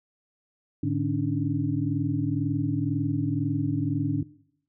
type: tone cluster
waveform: sine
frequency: 107.3 / 147.6 / 276.3 / 298.3 Hz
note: A2 / D3 / C#4 / D4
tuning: -43 / +9 / -6 / +27 cents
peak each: -29 dBFS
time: 0.83-4.23 s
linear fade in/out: 5 ms
effects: noise-tail reverb RT60 0.7 s tail -21 dB re dry